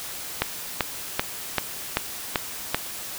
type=click train; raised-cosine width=0.3 ms; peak=-4 dBFS; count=7; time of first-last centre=0.42-2.746 s; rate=2.58 Hz; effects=white hiss -35 dBFS RMS until 3.18 s